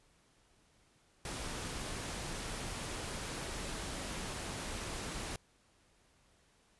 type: noise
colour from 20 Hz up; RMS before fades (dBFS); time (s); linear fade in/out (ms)
pink; -41; 1.25-5.36; 2
effects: pink hiss -69 dBFS RMS until 6.79 s + resampled to 24000 Hz